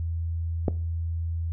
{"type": "click", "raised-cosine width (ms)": 2, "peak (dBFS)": -9, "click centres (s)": 0.682, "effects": ["noise-tail reverb RT60 0.4 s tail -19 dB re dry", "added 83 Hz sine -26 dBFS peak until 1.52 s"]}